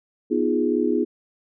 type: chord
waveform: sine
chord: F half-diminished seventh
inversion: second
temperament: equal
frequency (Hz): 246.9 / 311.1 / 349.2 / 415.3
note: Cb4 / Eb4 / F4 / Ab4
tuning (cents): 0 / 0 / 0 / 0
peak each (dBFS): -24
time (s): 0.3-1.05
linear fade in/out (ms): 20
effects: none